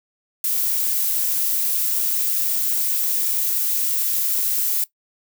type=noise with high-pass filter sweep; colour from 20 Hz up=violet; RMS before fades=-21 dBFS; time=0.44-4.84 s; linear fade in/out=2 ms; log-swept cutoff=400 to 210 Hz; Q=2.8; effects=noise-tail reverb RT60 0.1 s tail -18 dB re dry